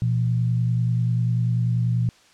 sine tone pair together, 119.8 / 170.07 Hz, A#2 / F3, +48 / -46 cents, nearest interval tritone, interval 606 cents, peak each -19 / -27 dBFS, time 0.02-2.09 s, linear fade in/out 0 ms, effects white hiss -54 dBFS RMS until 2.33 s + low-pass 6000 Hz 12 dB/octave

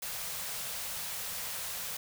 white band-stop noise, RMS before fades -38 dBFS, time 0.02-1.97 s, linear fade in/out 5 ms, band 210 to 450 Hz, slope 48 dB/octave, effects none

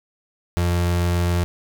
35% pulse tone, 87.31 Hz, F2, in tune, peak -16 dBFS, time 0.57-1.44 s, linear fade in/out 0 ms, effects none

